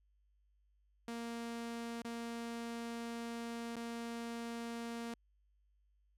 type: tone with dropouts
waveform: sawtooth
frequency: 233.1 Hz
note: A#3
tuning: in tune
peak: -37 dBFS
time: 1.08-5.14 s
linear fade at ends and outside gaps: 2 ms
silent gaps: 2.019-2.047 / 3.757-3.764 s
effects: added 50 Hz sine -70 dBFS peak until 6.17 s + low-pass 11000 Hz 12 dB/octave